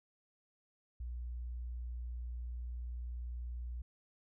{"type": "tone", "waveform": "sine", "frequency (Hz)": 60.2, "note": "B1", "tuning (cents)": -44, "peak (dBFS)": -39, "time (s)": [1, 3.82], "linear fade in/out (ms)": 5, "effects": []}